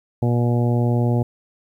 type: harmonic tone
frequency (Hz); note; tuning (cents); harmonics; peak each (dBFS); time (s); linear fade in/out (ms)
120; B2; -49; 1 / 2 / 3 / 4 / 5 / 6 / 7; -17 / -23 / -27 / -29 / -31 / -33 / -34; 0.22-1.23; 5
effects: 9-bit